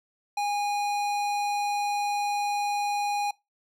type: tone with hard clipping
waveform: sine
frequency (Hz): 820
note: G#5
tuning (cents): -22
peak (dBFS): -27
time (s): 0.37-3.31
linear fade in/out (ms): 5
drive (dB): 17
effects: noise-tail reverb RT60 0.2 s tail -22 dB re dry